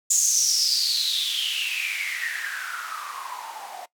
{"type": "noise with band-pass filter sweep", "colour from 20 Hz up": "blue", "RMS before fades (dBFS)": -26, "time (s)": [0.1, 3.86], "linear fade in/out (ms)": 10, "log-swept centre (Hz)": [7100, 710], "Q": 9.1, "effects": ["noise-tail reverb RT60 0.1 s tail -19 dB re dry"]}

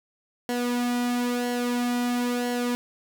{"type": "tone with flanger", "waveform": "sawtooth", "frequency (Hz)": 243.6, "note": "B3", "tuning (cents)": -24, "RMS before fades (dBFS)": -26, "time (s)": [0.49, 2.75], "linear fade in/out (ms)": 0, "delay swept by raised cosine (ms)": [0.81, 2.31], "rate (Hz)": 1, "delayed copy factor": -0.6, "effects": []}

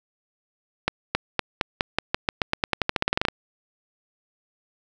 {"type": "accelerating click train", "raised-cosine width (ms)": 0.3, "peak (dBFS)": -4, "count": 22, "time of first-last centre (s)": [0.88, 3.285], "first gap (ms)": 270, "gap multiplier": 0.9, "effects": []}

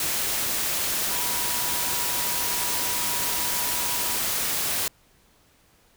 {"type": "tone in noise", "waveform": "sine", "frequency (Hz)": 967, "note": "B5", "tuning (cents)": -37, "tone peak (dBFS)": -36, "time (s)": [1.1, 4.16], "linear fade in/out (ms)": 2, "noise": "white", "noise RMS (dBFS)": -26, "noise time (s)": [0, 4.88], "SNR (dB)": -13, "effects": ["pink hiss -60 dBFS RMS until 5.96 s"]}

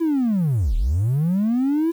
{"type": "linear two-way sweep", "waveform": "triangle", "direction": "down then up", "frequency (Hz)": [340, 34.65, 340], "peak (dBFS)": -14, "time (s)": [0, 1.92], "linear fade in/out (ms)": 20, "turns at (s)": 0.76, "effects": ["tanh soft clip ceiling -12 dBFS", "8-bit"]}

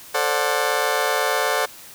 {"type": "chord", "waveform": "20% pulse", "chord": "D dominant seventh", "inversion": "second", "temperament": "just", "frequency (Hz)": [440.5, 528.6, 587.3, 734.2], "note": ["A4", "C5", "D5", "F#5"], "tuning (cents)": [2, 18, 0, -14], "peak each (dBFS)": -20, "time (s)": [0.14, 1.66], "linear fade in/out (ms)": 10, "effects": ["white hiss -42 dBFS RMS until 1.94 s"]}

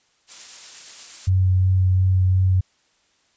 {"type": "noise with tremolo", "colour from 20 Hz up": "blue", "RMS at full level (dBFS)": -34, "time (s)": [0.27, 1.3], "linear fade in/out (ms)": 50, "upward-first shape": "triangle", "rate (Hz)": 8.4, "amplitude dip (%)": 25}
{"type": "tone with vibrato", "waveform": "sine", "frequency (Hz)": 93.2, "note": "F#2", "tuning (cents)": 13, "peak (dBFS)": -14, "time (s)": [1.27, 2.61], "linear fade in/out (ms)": 10, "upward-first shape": "sine", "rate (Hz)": 2.8, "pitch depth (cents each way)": 11}
{"effects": ["white hiss -63 dBFS RMS until 3.36 s", "resampled to 16000 Hz"]}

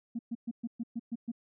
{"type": "tone bursts", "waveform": "sine", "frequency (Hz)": 233.1, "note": "A#3", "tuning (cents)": 0, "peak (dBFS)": -31, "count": 8, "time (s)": [0.15, 1.318], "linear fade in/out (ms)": 10, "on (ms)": 41, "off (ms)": 120, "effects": ["tanh soft clip ceiling -27 dBFS"]}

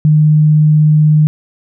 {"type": "tone", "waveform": "sine", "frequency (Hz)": 152.7, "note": "D#3", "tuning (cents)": -32, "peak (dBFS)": -5, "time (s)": [0.05, 1.27], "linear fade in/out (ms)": 0, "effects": []}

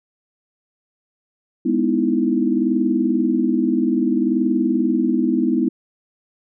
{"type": "chord", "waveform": "sine", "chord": "E major seventh", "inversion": "first", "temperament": "just", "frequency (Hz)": [206, 247.2, 309, 329.6], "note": ["G#3", "B3", "D#4", "E4"], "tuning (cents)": [-14, 2, -12, 0], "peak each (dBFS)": [-23, -19, -22, -21], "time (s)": [1.65, 5.69], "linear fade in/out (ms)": 10, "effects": []}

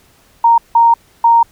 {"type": "tone bursts at uneven times", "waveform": "sine", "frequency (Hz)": 929, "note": "A#5", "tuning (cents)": -6, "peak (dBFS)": -5, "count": 3, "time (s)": [[0.44, 0.58], [0.75, 0.94], [1.24, 1.43]], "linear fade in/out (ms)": 5, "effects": ["pink hiss -50 dBFS RMS until 1.51 s"]}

